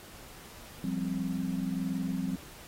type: chord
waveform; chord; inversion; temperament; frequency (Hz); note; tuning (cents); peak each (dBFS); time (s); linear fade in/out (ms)
sine; F suspended second; none; equal; 174.61 / 196 / 261.6; F3 / G3 / C4; 0 / 0 / 0; -34; 0.84-2.36; 2
effects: pink hiss -50 dBFS RMS until 2.67 s + AAC 48 kbps